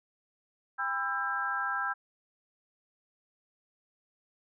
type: harmonic tone with a mistuned harmonic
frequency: 266.7 Hz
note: C4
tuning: 33 cents sharp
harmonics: 3 / 4 / 5 / 6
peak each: -38 / -38 / -33 / -33 dBFS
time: 0.78-1.94 s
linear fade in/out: 20 ms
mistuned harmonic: 4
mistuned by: -110 cents
effects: none